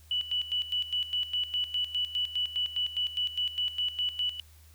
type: tone with tremolo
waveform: sine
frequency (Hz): 2960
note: F#7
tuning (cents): 0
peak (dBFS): -26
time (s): 0.11-4.4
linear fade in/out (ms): 2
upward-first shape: square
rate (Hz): 4.9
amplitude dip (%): 75
effects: added 78 Hz sine -53 dBFS peak until 4.74 s + white hiss -61 dBFS RMS until 4.74 s